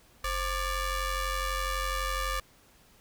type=ring-modulated tone; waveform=sawtooth; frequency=572 Hz; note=D5; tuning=46 cents flat; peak=-22 dBFS; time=0.24-2.4 s; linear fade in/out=5 ms; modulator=618 Hz; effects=pink hiss -60 dBFS RMS until 3 s